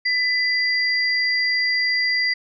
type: tone pair together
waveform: sine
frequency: 2000 / 4757 Hz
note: B6 / D8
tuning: +21 / +21 cents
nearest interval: octave + minor third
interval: 1500 cents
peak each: -19 / -23 dBFS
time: 0.05-2.34 s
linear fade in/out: 10 ms
effects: none